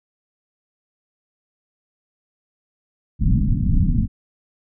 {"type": "low-pass noise", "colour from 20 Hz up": "pink", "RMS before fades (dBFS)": -17, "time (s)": [3.19, 4.08], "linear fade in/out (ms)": 50, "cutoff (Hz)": 240, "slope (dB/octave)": 48, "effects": []}